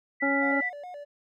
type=tone; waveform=sine; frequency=1975.5 Hz; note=B6; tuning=in tune; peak=-26 dBFS; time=0.2-0.7 s; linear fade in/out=20 ms
type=harmonic tone; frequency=277.2 Hz; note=C#4; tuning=in tune; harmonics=1 / 2 / 3 / 5; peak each=-27 / -30 / -32 / -34 dBFS; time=0.22-0.61 s; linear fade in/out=10 ms
type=tone with vibrato; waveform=triangle; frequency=647 Hz; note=E5; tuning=32 cents flat; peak=-36 dBFS; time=0.41-1.05 s; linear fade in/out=20 ms; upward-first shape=square; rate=4.7 Hz; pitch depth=190 cents each way
effects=none